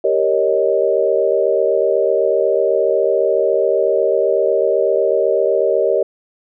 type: chord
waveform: sine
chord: Eb dominant seventh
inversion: first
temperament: equal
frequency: 392 / 466.2 / 554.4 / 622.3 Hz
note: G4 / Bb4 / Db5 / Eb5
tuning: 0 / 0 / 0 / 0 cents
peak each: -18 dBFS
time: 0.04-6.03 s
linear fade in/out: 5 ms
effects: none